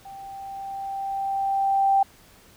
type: tone with level ramp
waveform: sine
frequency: 784 Hz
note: G5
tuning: in tune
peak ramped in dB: -38 to -15 dBFS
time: 0.05-2.03 s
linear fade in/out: 5 ms
effects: pink hiss -53 dBFS RMS until 2.56 s